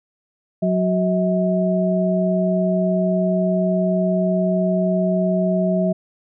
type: tone cluster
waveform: sine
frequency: 183.4 / 372.9 / 640 Hz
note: F#3 / F#4 / D#5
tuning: -15 / +14 / +49 cents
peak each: -18 / -26 / -20 dBFS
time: 0.62-5.93 s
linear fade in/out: 10 ms
effects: none